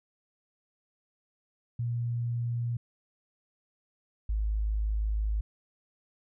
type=tone pair in turn; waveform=sine; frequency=118.8 / 52.92 Hz; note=A#2 / G#1; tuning=+33 / +33 cents; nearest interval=octave + major second; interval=1400 cents; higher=first; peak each=-28 / -26 dBFS; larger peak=second; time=1.79-2.77 / 4.29-5.41 s; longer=second; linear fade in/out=5 ms; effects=none